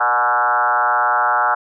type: tone with frequency modulation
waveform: sine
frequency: 1100 Hz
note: C#6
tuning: 14 cents flat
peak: -13 dBFS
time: 0-1.55 s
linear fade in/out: 10 ms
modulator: 123 Hz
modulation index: 3.2
effects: none